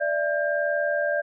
sine tone cluster, 588 / 669 / 1597 Hz, D5 / E5 / G6, +2 / +25 / +32 cents, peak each -24 / -29 / -27 dBFS, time 0-1.22 s, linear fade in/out 20 ms, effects none

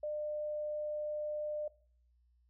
sine tone, 601 Hz, D5, 40 cents sharp, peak -35 dBFS, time 0.03-1.68 s, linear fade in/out 5 ms, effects noise-tail reverb RT60 0.5 s tail -20 dB re dry + added 60 Hz sine -67 dBFS peak until 2.49 s

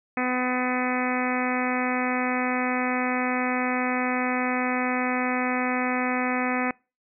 harmonic tone with a mistuned harmonic, 251.8 Hz, B3, 34 cents sharp, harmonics 1 / 2 / 3 / 4 / 5 / 6 / 7 / 8 / 9 / 10, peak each -27 / -32 / -31 / -35 / -33 / -37 / -34 / -34 / -34 / -36 dBFS, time 0.17-6.71 s, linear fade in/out 2 ms, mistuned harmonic 9, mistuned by -22 cents, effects noise-tail reverb RT60 0.3 s tail -25 dB re dry

